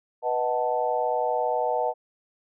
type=chord; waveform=sine; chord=B dominant seventh; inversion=none; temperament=equal with one note detuned; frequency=492.5 / 622.3 / 740 / 880 Hz; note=B4 / D#5 / F#5 / A5; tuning=-5 / 0 / 0 / 0 cents; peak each=-28 dBFS; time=0.22-1.94 s; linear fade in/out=50 ms; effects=none